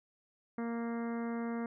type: harmonic tone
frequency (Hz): 232.8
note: A#3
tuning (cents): -2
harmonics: 1 / 2 / 3 / 4 / 5 / 6 / 7 / 8 / 9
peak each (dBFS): -35 / -42 / -47 / -50 / -50 / -52 / -55 / -56 / -56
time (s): 0.58-1.66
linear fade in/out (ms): 2
effects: none